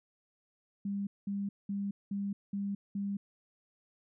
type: tone bursts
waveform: sine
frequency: 200 Hz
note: G3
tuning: 35 cents sharp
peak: -32 dBFS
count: 6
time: 0.85-3.17 s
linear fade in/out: 5 ms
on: 220 ms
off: 200 ms
effects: none